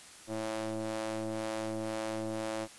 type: ring-modulated tone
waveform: sawtooth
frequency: 110 Hz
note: A2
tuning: in tune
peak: -27 dBFS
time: 0.27-2.68 s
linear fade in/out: 50 ms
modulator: 439 Hz
effects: white hiss -52 dBFS RMS until 2.78 s + resampled to 24000 Hz